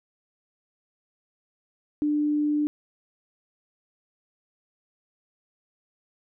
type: tone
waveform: sine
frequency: 297.2 Hz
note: D4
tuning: 21 cents sharp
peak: -21 dBFS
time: 2.02-2.67 s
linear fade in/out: 0 ms
effects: none